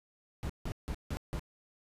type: noise bursts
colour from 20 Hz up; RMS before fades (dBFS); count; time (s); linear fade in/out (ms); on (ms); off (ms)
brown; -36; 5; 0.43-1.395; 0; 65; 160
effects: resampled to 32000 Hz